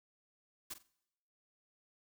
white noise with echo, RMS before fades -43 dBFS, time 0.7-0.74 s, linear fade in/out 10 ms, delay 46 ms, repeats 3, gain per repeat -12 dB, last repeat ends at 0.878 s, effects noise-tail reverb RT60 0.9 s tail -23 dB re dry

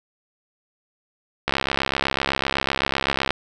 click train, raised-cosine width 0.3 ms, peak -4 dBFS, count 125, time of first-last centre 1.48-3.306 s, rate 67.9 Hz, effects none

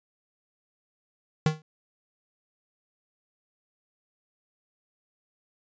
square tone with exponential decay, 155.56 Hz, D#3, in tune, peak -17 dBFS, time 1.46-1.62 s, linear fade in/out 2 ms, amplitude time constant 33 ms, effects resampled to 16000 Hz

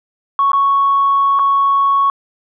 sine tone with dropouts, 1108.7 Hz, C#6, in tune, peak -9 dBFS, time 0.39-2.1 s, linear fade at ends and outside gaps 1 ms, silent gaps 0.518-0.532 / 1.39-1.394 s, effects tanh soft clip ceiling -5 dBFS

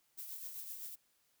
violet noise with tremolo, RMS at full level -44 dBFS, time 0.17-0.96 s, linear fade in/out 20 ms, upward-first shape triangle, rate 7.8 Hz, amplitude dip 50%, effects white hiss -75 dBFS RMS until 1.4 s

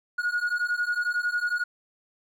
triangle beating tone pair, 1440 / 1451 Hz, F#6 / F#6, -47 / -34 cents, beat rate 11 Hz, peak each -25 / -24 dBFS, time 0.18-1.64 s, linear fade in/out 10 ms, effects tanh soft clip ceiling -19 dBFS

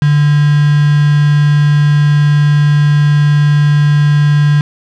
sine tone with quantisation, 146.83 Hz, D3, in tune, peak -6 dBFS, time 0.02-4.61 s, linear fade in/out 2 ms, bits 3, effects low-pass 4000 Hz 12 dB/octave

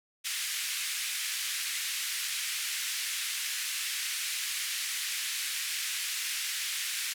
pink band-pass noise, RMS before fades -34 dBFS, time 0.24-7.14 s, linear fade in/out 20 ms, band 1900 to 13000 Hz, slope 24 dB/octave, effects none

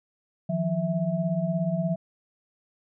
sine tone cluster, 159.8 / 176.6 / 655 Hz, D#3 / F3 / E5, +47 / +20 / -11 cents, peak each -29 / -26 / -30 dBFS, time 0.49-1.96 s, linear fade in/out 10 ms, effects none

